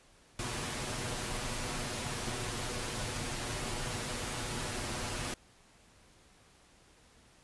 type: noise with comb filter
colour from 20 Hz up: pink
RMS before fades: -37 dBFS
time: 0.39-5.34 s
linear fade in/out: 2 ms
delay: 8.2 ms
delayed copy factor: +0.6
effects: pink hiss -62 dBFS RMS until 7.43 s + resampled to 24000 Hz